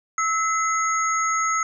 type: tone cluster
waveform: sine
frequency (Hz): 1301 / 2041 / 6570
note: E6 / C7 / G#8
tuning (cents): -23 / -44 / -20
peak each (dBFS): -21 / -28 / -27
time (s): 0.18-1.63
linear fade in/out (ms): 2
effects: none